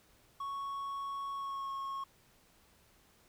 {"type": "tone with pitch glide", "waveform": "triangle", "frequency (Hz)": [1108.7, 1091.5], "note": ["C#6", "C#6"], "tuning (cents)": [0, -27], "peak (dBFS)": -35, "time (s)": [0.4, 2.04], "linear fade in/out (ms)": 5, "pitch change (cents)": -27, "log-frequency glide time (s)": [1.33, 1.7], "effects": ["pink hiss -66 dBFS RMS until 3.28 s"]}